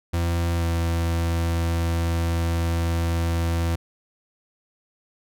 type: tone with pitch glide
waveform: 40% pulse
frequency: 85 to 83.88 Hz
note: F2 to E2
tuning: -46 to +31 cents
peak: -20 dBFS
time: 0.13-3.76 s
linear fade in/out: 10 ms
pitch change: -23 cents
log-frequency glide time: 0.55-0.65 s
effects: none